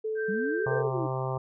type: tone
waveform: sine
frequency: 436.6 Hz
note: A4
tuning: 13 cents flat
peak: -28 dBFS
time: 0.04-0.88 s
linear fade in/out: 10 ms
type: tone with vibrato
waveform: sine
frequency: 1568 Hz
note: G6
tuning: in tune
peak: -33 dBFS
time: 0.15-0.83 s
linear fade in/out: 50 ms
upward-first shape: sine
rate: 18 Hz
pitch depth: 11 cents each way
type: exponential two-way sweep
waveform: sine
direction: up then down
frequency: 185 to 514 to 303.4 Hz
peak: -30 dBFS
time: 0.28-1.07 s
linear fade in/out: 10 ms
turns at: 0.76 s
type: harmonic tone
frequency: 130.81 Hz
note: C3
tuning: in tune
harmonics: 1 / 3 / 4 / 5 / 6 / 7 / 8 / 9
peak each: -31 / -36 / -37 / -38 / -39 / -39 / -40 / -41 dBFS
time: 0.66-1.38 s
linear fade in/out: 5 ms
effects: none